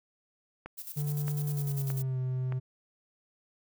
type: click train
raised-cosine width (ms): 0.5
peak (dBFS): -26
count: 4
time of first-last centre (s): 0.66-2.523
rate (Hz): 1.61
type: noise with tremolo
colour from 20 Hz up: violet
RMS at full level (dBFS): -40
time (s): 0.77-2.03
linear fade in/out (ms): 20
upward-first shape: square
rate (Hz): 10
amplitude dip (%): 65
type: tone with pitch glide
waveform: triangle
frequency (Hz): 146.83 to 128.56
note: D3 to C3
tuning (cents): 0 to -30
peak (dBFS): -27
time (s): 0.96-2.6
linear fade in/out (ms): 20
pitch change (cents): -230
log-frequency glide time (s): 1.49-2.18
effects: none